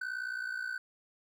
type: ring-modulated tone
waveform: triangle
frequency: 1509 Hz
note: F#6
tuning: 34 cents sharp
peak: -30 dBFS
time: 0.01-0.78 s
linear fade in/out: 5 ms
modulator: 29.6 Hz
effects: none